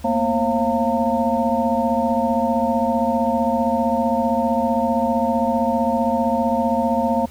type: tone cluster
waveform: sine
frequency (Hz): 226.9 / 242.3 / 539 / 691 / 911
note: A#3 / B3 / C#5 / F5 / A#5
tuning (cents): -47 / -33 / -49 / -19 / -40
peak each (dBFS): -23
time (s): 0.04-7.26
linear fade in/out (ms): 10
effects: added 77 Hz sine -38 dBFS peak until 7.3 s + pink hiss -46 dBFS RMS until 7.3 s